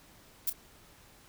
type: noise with echo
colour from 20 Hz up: violet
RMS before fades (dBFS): -29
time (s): 0.47-0.5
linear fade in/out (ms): 5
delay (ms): 30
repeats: 1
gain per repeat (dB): -12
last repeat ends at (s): 0.53
effects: pink hiss -58 dBFS RMS until 1.28 s